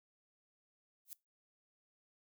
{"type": "noise with exponential growth", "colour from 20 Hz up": "violet", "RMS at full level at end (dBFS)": -42, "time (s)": [1.05, 1.13], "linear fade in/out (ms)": 1, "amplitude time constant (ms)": 17, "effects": ["noise-tail reverb RT60 0.2 s tail -21 dB re dry"]}